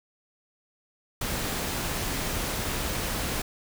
pink noise, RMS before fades -30 dBFS, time 1.21-3.42 s, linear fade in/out 5 ms, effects none

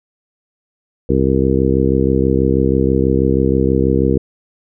harmonic tone, 66.2 Hz, C2, 21 cents sharp, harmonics 1 / 2 / 3 / 4 / 5 / 6 / 7, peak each -19 / -19 / -19 / -19 / -19 / -19 / -19 dBFS, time 1.09-4.18 s, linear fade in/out 5 ms, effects none

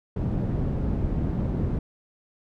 white low-pass noise, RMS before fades -26 dBFS, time 0.16-1.79 s, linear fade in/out 5 ms, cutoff 190 Hz, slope 12 dB/octave, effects none

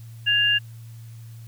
sine tone pair together, 1667.1 / 2800 Hz, G#6 / F7, +6 / +4 cents, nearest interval major sixth, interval 898 cents, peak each -22 / -18 dBFS, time 0.26-0.59 s, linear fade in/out 20 ms, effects added 114 Hz sine -38 dBFS peak until 1.47 s + white hiss -56 dBFS RMS until 1.47 s

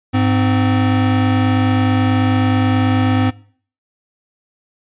square tone pair together, 102.4 / 257.9 Hz, G#2 / C4, -24 / -25 cents, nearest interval octave + major third, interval 1599 cents, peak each -16 dBFS, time 0.13-3.31 s, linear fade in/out 20 ms, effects noise-tail reverb RT60 0.5 s tail -21 dB re dry + resampled to 8000 Hz

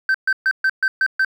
sine tone bursts, 1549 Hz, G6, 21 cents flat, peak -11 dBFS, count 7, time 0.09-1.248 s, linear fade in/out 2 ms, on 54 ms, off 130 ms, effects tanh soft clip ceiling -13 dBFS + 8-bit

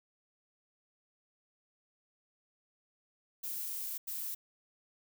violet noise bursts at uneven times, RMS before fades -39 dBFS, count 2, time 3.43-3.98 / 4.07-4.35 s, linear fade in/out 10 ms, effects none

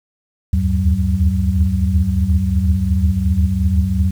sine tone cluster, 73.2 / 78.7 / 81.5 / 96.2 / 188.7 Hz, D2 / D#2 / E2 / G2 / F#3, -5 / +20 / -19 / -32 / +34 cents, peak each -19 dBFS, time 0.53-4.11 s, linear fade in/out 5 ms, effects tanh soft clip ceiling -1 dBFS + 7-bit

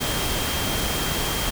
sine tone in noise, 3200 Hz, G7, 35 cents sharp, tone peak -32 dBFS, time 0-1.51 s, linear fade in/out 20 ms, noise pink, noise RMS -25 dBFS, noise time 0-1.51 s, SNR -10 dB, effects none

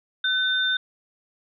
sine tone pair together, 1515 / 3603 Hz, F#6 / A7, +40 / +40 cents, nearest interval octave + minor third, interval 1500 cents, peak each -23 dBFS, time 0.24-0.77 s, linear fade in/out 5 ms, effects none

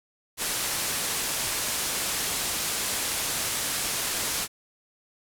white low-pass noise, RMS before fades -29 dBFS, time 0.37-4.48 s, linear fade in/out 50 ms, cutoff 12000 Hz, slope 24 dB/octave, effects none

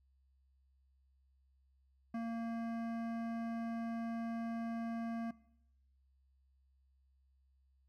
sine tone with hard clipping, 229.8 Hz, A#3, 25 cents flat, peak -39 dBFS, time 2.14-5.31 s, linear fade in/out 5 ms, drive 14 dB, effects noise-tail reverb RT60 0.8 s tail -20 dB re dry + added 66 Hz sine -69 dBFS peak until 7.88 s

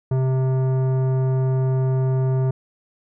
sine tone with tanh clipping, 130.81 Hz, C3, in tune, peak -19 dBFS, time 0.11-2.51 s, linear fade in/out 5 ms, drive 14 dB, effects none

